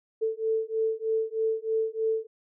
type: beating tone pair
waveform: sine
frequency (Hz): 442 / 445.2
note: A4 / A4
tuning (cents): +8 / +20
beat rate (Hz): 3.2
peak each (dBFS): -28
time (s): 0.21-2.27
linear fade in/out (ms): 20
effects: none